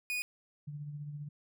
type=tone; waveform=40% pulse; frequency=2474 Hz; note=D#7; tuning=10 cents flat; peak=-32 dBFS; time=0.1-0.22 s; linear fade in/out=0 ms
type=tone with tremolo; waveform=sine; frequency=146.83 Hz; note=D3; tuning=in tune; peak=-37 dBFS; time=0.67-1.29 s; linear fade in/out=10 ms; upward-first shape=triangle; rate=15 Hz; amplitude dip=50%
effects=none